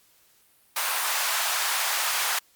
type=high-pass noise; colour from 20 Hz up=pink; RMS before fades=-26 dBFS; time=0.76-2.39 s; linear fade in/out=5 ms; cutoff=810 Hz; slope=24 dB/octave; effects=white hiss -61 dBFS RMS until 2.55 s + Opus 48 kbps